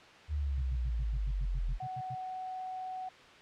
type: exponential sweep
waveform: sine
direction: down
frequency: 76.4 to 39.48 Hz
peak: -30 dBFS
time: 0.28-1.79 s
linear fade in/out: 50 ms
type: tone bursts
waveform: sine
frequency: 129.2 Hz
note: C3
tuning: 21 cents flat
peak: -39 dBFS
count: 12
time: 0.57-2.151 s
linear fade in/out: 10 ms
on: 52 ms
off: 87 ms
type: tone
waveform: sine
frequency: 746 Hz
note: F#5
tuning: 14 cents sharp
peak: -37 dBFS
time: 1.8-3.09 s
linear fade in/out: 5 ms
effects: white hiss -54 dBFS RMS until 3.41 s + low-pass 3000 Hz 12 dB/octave